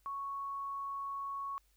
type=tone; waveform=sine; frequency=1108.7 Hz; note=C#6; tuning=in tune; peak=-37 dBFS; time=0.06-1.58 s; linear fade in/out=0 ms; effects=added 50 Hz sine -69 dBFS peak until 1.76 s + white hiss -74 dBFS RMS until 1.76 s